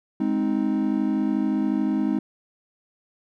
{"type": "chord", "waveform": "triangle", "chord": "Ab major", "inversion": "none", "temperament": "equal with one note detuned", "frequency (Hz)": [207.7, 261.6, 312.9], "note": ["Ab3", "C4", "Eb4"], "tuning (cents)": [0, 0, 10], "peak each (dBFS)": -23, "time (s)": [0.2, 2.19], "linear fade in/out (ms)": 5, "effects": []}